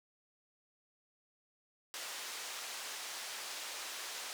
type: band-pass noise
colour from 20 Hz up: white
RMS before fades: -44 dBFS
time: 1.94-4.33 s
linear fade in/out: 0 ms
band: 520 to 6800 Hz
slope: 12 dB/octave
effects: none